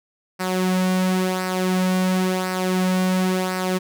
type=tone with flanger; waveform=sawtooth; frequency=185 Hz; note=F#3; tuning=in tune; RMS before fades=-21 dBFS; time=0.39-3.79 s; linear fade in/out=20 ms; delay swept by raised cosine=0.29 to 3.09 ms; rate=0.95 Hz; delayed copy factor=-0.55; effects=none